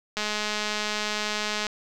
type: click train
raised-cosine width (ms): 0.2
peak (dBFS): -11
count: 317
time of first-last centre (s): 0.17-1.668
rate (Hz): 211
effects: none